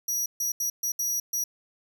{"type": "tone bursts at uneven times", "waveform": "sawtooth", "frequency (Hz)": 5790, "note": "F#8", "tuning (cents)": -38, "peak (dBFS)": -23, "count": 6, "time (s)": [[0.08, 0.26], [0.4, 0.52], [0.6, 0.7], [0.83, 0.92], [0.99, 1.2], [1.33, 1.44]], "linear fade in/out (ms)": 5, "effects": []}